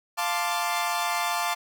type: chord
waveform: sawtooth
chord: D minor seventh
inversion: first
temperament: equal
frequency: 698.5 / 880 / 1046.5 / 1174.7 Hz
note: F5 / A5 / C6 / D6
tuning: 0 / 0 / 0 / 0 cents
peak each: -26 / -26 / -29 / -27 dBFS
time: 0.17-1.55 s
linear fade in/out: 20 ms
effects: none